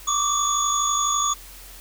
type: tone cluster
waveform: sine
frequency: 1137 / 1189 / 3472 / 6710 Hz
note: C#6 / D6 / A7 / G#8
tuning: +44 / +21 / -24 / +17 cents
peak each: -25 / -25 / -29 / -23 dBFS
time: 0.07-1.34 s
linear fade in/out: 10 ms
effects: added 45 Hz sine -44 dBFS peak until 1.8 s + white hiss -44 dBFS RMS until 1.8 s